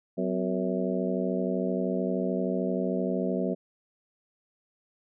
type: harmonic tone with a mistuned harmonic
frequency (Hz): 93.1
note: F#2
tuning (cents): +11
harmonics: 2 / 3 / 4 / 5 / 6 / 7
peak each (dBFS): -30 / -32 / -33 / -34 / -35 / -35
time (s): 0.17-3.55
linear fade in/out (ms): 20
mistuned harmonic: 3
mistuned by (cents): -150
effects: none